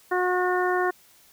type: harmonic tone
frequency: 362.8 Hz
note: F#4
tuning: 34 cents flat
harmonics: 1 / 2 / 3 / 4 / 5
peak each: -24 / -27 / -29 / -30 / -31 dBFS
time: 0.11-0.91 s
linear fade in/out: 10 ms
effects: white hiss -56 dBFS RMS until 1.32 s